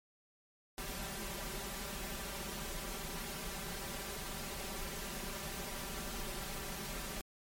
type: noise with comb filter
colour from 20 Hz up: pink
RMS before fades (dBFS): -42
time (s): 0.78-7.21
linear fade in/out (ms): 0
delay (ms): 5.1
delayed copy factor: +0.9
effects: MP3 64 kbps